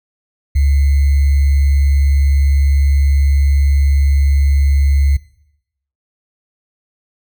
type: tone with sample-and-hold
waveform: sine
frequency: 69.9 Hz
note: C#2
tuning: 15 cents sharp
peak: -9 dBFS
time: 0.55-5.17 s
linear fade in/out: 10 ms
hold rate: 2100 Hz
effects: noise-tail reverb RT60 0.8 s tail -19 dB re dry